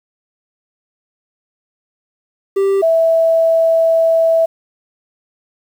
triangle / sine tone pair in turn, 392 / 655.8 Hz, G4 / E5, 0 / -9 cents, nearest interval major sixth, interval 891 cents, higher second, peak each -9 dBFS, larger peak neither, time 2.56-2.82 / 2.82-4.46 s, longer second, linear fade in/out 10 ms, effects 7-bit

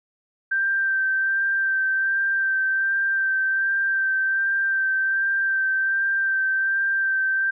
sine tone with vibrato, 1568 Hz, G6, in tune, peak -19 dBFS, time 0.51-7.51 s, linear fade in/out 10 ms, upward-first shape sine, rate 1.3 Hz, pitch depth 16 cents each way, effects none

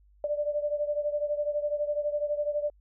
sine beating tone pair, 587.3 / 599.3 Hz, D5 / D5, 0 / +35 cents, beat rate 12 Hz, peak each -28 / -32 dBFS, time 0.24-2.7 s, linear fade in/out 2 ms, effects added 50 Hz sine -57 dBFS peak until 2.8 s

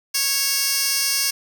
15% pulse tone with high-pass filter, 551 Hz, C#5, 11 cents flat, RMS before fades -21 dBFS, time 0.14-1.31 s, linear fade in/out 10 ms, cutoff 4500 Hz, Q 1, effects none

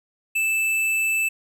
sine tone with tanh clipping, 2637 Hz, E7, in tune, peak -21 dBFS, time 0.35-1.29 s, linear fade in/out 10 ms, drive 15 dB, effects none

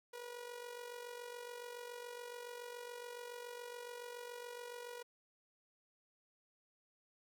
sawtooth tone with amplitude modulation, 483.6 Hz, B4, 36 cents flat, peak -40 dBFS, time 0.13-5.03 s, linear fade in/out 10 ms, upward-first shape sine, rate 47.1 Hz, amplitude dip 60%, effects none

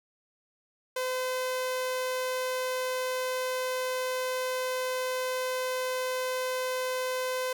sawtooth tone, 511 Hz, C5, 41 cents flat, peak -25 dBFS, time 0.96-7.53 s, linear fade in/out 5 ms, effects 9-bit

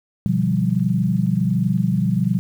sine chord, G dominant seventh, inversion first, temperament equal, 123.47 / 146.83 / 174.61 / 196 Hz, B2 / D3 / F3 / G3, 0 / 0 / 0 / 0 cents, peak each -22 / -26 / -20 / -21 dBFS, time 0.26-2.39 s, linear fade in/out 0 ms, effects 8-bit

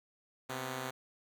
5% pulse tone pair together, 130.3 / 246.9 Hz, C3 / B3, -7 / 0 cents, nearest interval major seventh, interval 1107 cents, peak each -27 / -33 dBFS, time 0.49-0.91 s, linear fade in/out 10 ms, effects none

